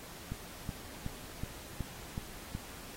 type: click train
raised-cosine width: 5 ms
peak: -24 dBFS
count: 7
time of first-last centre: 0.32-2.55 s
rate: 2.69 Hz
effects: pink hiss -49 dBFS RMS until 2.96 s + AAC 48 kbps